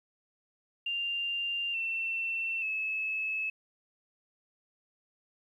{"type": "tone with pitch steps", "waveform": "sine", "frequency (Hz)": [2791, 2691, 2595], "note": ["F7", "E7", "E7"], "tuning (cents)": [-2, 35, -28], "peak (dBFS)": -30, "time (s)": [0.86, 3.5], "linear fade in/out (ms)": 5, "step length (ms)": 880, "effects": ["11-bit"]}